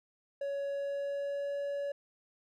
triangle tone with pitch glide, 560 to 566.5 Hz, C#5 to C#5, +18 to +37 cents, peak -31 dBFS, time 0.41-1.92 s, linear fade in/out 5 ms, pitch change +19 cents, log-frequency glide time 0.68-1.57 s, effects none

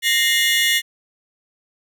40% pulse tone cluster, 1852 / 2097 / 2889 / 3455 Hz, A#6 / C7 / F#7 / A7, -12 / +3 / -42 / -32 cents, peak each -20 dBFS, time 0.02-0.82 s, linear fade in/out 50 ms, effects none

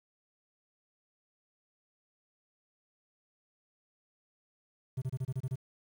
triangle tone bursts, 129.8 Hz, C3, 13 cents flat, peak -29 dBFS, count 8, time 4.97-5.558 s, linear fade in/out 10 ms, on 49 ms, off 28 ms, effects 10-bit

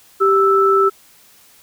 sine tone pair together, 391.3 / 1318.5 Hz, G4 / E6, -3 / 0 cents, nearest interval octave + major sixth, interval 2103 cents, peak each -13 dBFS, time 0.2-0.9 s, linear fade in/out 20 ms, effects white hiss -49 dBFS RMS until 1.62 s

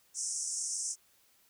pink band-pass noise, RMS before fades -36 dBFS, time 0.14-0.96 s, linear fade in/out 50 ms, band 5500 to 9400 Hz, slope 96 dB/octave, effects white hiss -67 dBFS RMS until 1.49 s

